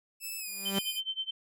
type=tone with pitch glide; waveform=5% pulse; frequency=2624 to 2448 Hz; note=E7 to D#7; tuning=-9 to -29 cents; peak=-28 dBFS; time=0.2-1.01 s; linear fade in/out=50 ms; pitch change=-120 cents; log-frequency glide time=0.38-0.49 s
type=tone with exponential growth; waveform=sawtooth; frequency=196 Hz; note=G3; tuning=in tune; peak=-23 dBFS; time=0.47-0.79 s; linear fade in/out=5 ms; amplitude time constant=68 ms
type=tone with tremolo; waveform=sine; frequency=3096 Hz; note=G7; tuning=22 cents flat; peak=-29 dBFS; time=0.65-1.31 s; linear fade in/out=10 ms; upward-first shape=sine; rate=9.5 Hz; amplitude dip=95%
effects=none